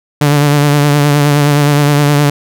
sawtooth tone with vibrato, 145.5 Hz, D3, 16 cents flat, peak -3 dBFS, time 0.21-2.3 s, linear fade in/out 5 ms, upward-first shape triangle, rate 9.6 Hz, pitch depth 42 cents each way, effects none

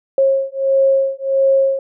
sine beating tone pair, 540 / 541.5 Hz, C#5 / C#5, -45 / -41 cents, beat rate 1.5 Hz, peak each -15 dBFS, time 0.18-1.79 s, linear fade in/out 2 ms, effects none

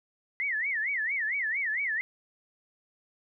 sine tone with vibrato, 1975.5 Hz, B6, in tune, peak -27 dBFS, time 0.4-2.01 s, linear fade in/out 0 ms, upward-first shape sine, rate 4.4 Hz, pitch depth 250 cents each way, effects none

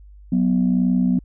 sine tone pair together, 184.75 / 246.9 Hz, F#3 / B3, -2 / 0 cents, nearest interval perfect fourth, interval 502 cents, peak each -17 dBFS, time 0.32-1.19 s, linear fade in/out 5 ms, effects tanh soft clip ceiling -9 dBFS + added 50 Hz sine -41 dBFS peak until 1.24 s

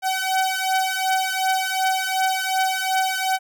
sawtooth beating tone pair, 757 / 759.7 Hz, F#5 / F#5, +39 / +46 cents, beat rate 2.7 Hz, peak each -19 dBFS, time 0.02-3.39 s, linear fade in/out 50 ms, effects none

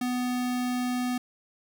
square tone, 248.5 Hz, B3, 11 cents sharp, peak -27 dBFS, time 0.01-1.18 s, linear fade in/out 5 ms, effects none

